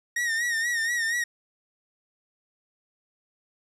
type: tone with vibrato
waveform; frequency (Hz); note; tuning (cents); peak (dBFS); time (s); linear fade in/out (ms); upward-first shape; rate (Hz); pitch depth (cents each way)
45% pulse; 1864.7; A#6; 0; -24; 0.16-1.24; 5; sine; 4.2; 68
effects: low-pass 10000 Hz 12 dB/octave + 11-bit